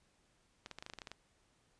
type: clicks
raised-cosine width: 0.2 ms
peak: -28 dBFS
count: 11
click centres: 0.661 / 0.713 / 0.786 / 0.825 / 0.864 / 0.899 / 0.936 / 0.987 / 1.018 / 1.072 / 1.116 s
effects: pink hiss -73 dBFS RMS until 1.79 s + resampled to 22050 Hz